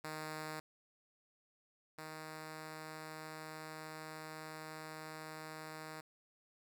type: tone pair in turn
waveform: 5% pulse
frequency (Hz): 155.56 / 156.64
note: D#3 / D#3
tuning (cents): 0 / +12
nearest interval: unison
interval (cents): 12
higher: second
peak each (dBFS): -31 / -35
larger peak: first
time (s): 0.04-0.6 / 1.98-6.01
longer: second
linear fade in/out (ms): 5
effects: none